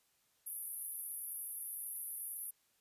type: band-pass noise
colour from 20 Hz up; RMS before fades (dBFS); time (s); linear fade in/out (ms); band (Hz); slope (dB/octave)
pink; -44; 0.46-2.51; 10; 10000 to 13000; 96
effects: white hiss -75 dBFS RMS until 2.8 s + resampled to 32000 Hz